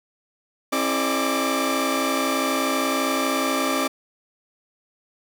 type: tone cluster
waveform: sawtooth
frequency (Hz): 268.5 / 329 / 424.4 / 602 / 1172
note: C4 / E4 / G#4 / D5 / D6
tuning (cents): +45 / -3 / +38 / +43 / -4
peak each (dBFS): -21 / -26 / -29 / -24 / -22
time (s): 0.72-3.88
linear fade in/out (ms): 10
effects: none